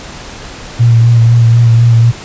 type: tone with vibrato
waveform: sine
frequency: 116.6 Hz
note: A#2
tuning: 1 cent sharp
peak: -3 dBFS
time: 0.79-2.12 s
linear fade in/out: 20 ms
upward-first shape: sine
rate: 4 Hz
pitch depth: 27 cents each way
effects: pink hiss -28 dBFS RMS until 2.24 s + resampled to 16000 Hz